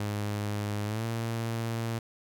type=tone with pitch glide; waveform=sawtooth; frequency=103.83 to 114.54 Hz; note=G#2 to A#2; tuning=0 to -30 cents; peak=-26 dBFS; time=0-1.99 s; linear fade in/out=5 ms; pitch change=+170 cents; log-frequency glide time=0.85-1.05 s; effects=none